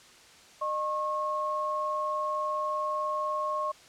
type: tone pair together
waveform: sine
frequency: 609.5 / 1086 Hz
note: D#5 / C#6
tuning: -36 / -36 cents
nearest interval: minor seventh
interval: 1000 cents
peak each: -33 / -29 dBFS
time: 0.61-3.72 s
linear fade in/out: 10 ms
effects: white hiss -54 dBFS RMS until 3.88 s + low-pass 7000 Hz 12 dB/octave